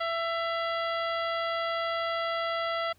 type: harmonic tone with a mistuned harmonic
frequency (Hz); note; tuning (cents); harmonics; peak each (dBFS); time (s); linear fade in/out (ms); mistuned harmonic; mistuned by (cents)
667; E5; +20; 1 / 2 / 3 / 4 / 5 / 6 / 7; -31 / -32 / -36 / -44 / -40 / -48 / -47; 0-2.93; 10; 4; +80
effects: added 91 Hz sine -63 dBFS peak until 2.98 s + pink hiss -65 dBFS RMS until 2.98 s